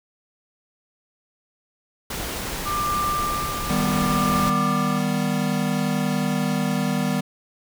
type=noise; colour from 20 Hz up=pink; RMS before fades=-29 dBFS; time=2.1-4.5 s; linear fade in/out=5 ms
type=tone with tremolo; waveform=sine; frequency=1188 Hz; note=D6; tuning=20 cents sharp; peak=-21 dBFS; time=2.65-5 s; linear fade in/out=20 ms; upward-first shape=sine; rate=0.7 Hz; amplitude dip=65%
type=chord; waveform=square; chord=Eb augmented; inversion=none; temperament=equal; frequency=155.56 / 196 / 246.9 Hz; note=Eb3 / G3 / B3; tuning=0 / 0 / 0 cents; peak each=-27 / -25 / -26 dBFS; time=3.69-7.21 s; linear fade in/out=10 ms
effects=none